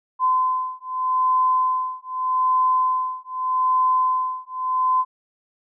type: beating tone pair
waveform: sine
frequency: 1024 / 1024.82 Hz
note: C6 / C6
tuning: -38 / -36 cents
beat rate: 0.82 Hz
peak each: -21 dBFS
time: 0.19-5.05 s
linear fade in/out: 50 ms
effects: none